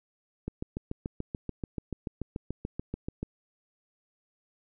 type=click train; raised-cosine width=3 ms; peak=-20 dBFS; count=20; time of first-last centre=0.48-3.23 s; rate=6.91 Hz; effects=none